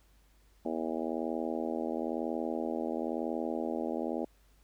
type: harmonic tone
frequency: 81 Hz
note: E2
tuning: 30 cents flat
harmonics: 3 / 4 / 5 / 6 / 7 / 8 / 9 / 10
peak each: -37 / -37 / -40 / -41 / -40 / -41 / -47 / -44 dBFS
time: 0.65-4.25 s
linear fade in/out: 5 ms
effects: added 50 Hz sine -62 dBFS peak until 4.63 s + pink hiss -69 dBFS RMS until 4.63 s